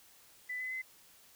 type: tone with pitch steps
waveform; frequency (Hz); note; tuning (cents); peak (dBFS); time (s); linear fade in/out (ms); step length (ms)
sine; 1995 / 2021 / 2045; B6 / B6 / C7; +17 / +39 / -40; -36; 0.49-0.82; 10; 110
effects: white hiss -61 dBFS RMS until 1.35 s